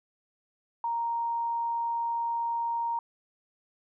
sine tone, 932.3 Hz, A#5, in tune, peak -27 dBFS, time 0.84-2.99 s, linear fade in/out 2 ms, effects none

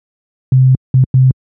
sine tone bursts at uneven times, 130 Hz, C3, 11 cents flat, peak -4 dBFS, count 3, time 0.52-0.75 / 0.94-1.04 / 1.14-1.31 s, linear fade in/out 2 ms, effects high-pass 80 Hz 12 dB/octave

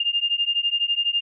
sine beating tone pair, 2807 / 2819 Hz, F7 / F7, +8 / +16 cents, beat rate 12 Hz, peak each -23 dBFS, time 0-1.21 s, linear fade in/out 5 ms, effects none

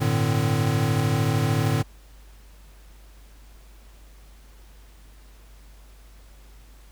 square tone cluster, 99.6 / 112.8 / 149.9 / 261.2 Hz, G2 / A2 / D3 / C4, +28 / +44 / +36 / -3 cents, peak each -30 / -24 / -25 / -31 dBFS, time 0-1.83 s, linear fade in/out 20 ms, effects added 50 Hz sine -46 dBFS peak until 6.91 s + pink hiss -56 dBFS RMS until 6.91 s

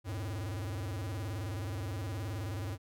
square tone with vibrato, 100 Hz, G2, 35 cents sharp, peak -36 dBFS, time 0.04-2.78 s, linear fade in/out 50 ms, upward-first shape square, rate 19 Hz, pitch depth 190 cents each way, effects none

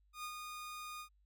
sawtooth tone with ADSR envelope, 1227 Hz, D#6, 25 cents flat, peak -37 dBFS, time 0.13-1.09 s, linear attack 110 ms, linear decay 73 ms, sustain -4 dB, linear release 86 ms, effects added 50 Hz sine -68 dBFS peak until 1.25 s

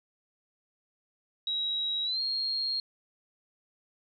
sine tone with pitch glide, 3849 to 4246 Hz, B7 to C8, -45 to +25 cents, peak -28 dBFS, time 1.47-2.8 s, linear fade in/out 2 ms, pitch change +170 cents, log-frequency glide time 2.04-2.21 s, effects none

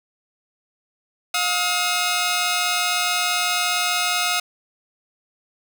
10% pulse tone pair together, 711 / 1274.6 Hz, F5 / D#6, +31 / +41 cents, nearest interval minor seventh, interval 1010 cents, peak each -14 dBFS, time 1.34-4.4 s, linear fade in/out 5 ms, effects none

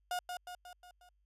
35% pulse tone with echo, 718 Hz, F5, 48 cents sharp, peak -32 dBFS, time 0.11-0.19 s, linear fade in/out 2 ms, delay 180 ms, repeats 5, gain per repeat -5 dB, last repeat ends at 1.09 s, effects added 50 Hz sine -70 dBFS peak until 1.25 s + resampled to 32000 Hz

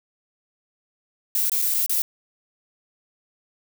violet noise with dropouts, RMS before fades -22 dBFS, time 1.35-2.02 s, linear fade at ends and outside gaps 1 ms, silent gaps 1.497-1.518 / 1.618-1.622 / 1.74-1.744 / 1.862-1.895 s, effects none

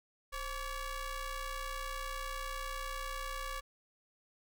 sawtooth ring-modulated tone, 560 Hz, C#5, 18 cents sharp, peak -31 dBFS, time 0.32-3.61 s, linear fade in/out 20 ms, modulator 590 Hz, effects none

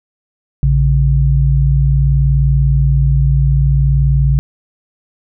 sine tone pair together, 58.44 / 139 Hz, A#1 / C#3, +5 / +5 cents, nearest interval octave + minor third, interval 1500 cents, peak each -11 dBFS, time 0.63-4.39 s, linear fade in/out 0 ms, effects none

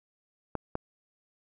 clicks, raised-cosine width 1 ms, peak -17 dBFS, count 2, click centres 0.553 / 0.754 s, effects none

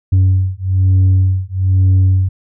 sine beating tone pair, 93.5 / 94.6 Hz, F#2 / F#2, +19 / +39 cents, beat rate 1.1 Hz, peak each -10 dBFS, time 0.12-2.29 s, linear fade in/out 10 ms, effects tanh soft clip ceiling -6 dBFS

